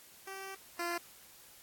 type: tone pair in turn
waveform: 10% pulse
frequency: 387 / 344.8 Hz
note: G4 / F4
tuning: -22 / -22 cents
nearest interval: major second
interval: 200 cents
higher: first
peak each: -34 / -26 dBFS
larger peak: second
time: 0.27-0.55 / 0.79-0.98 s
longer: first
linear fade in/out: 5 ms
effects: white hiss -57 dBFS RMS until 1.62 s + AAC 64 kbps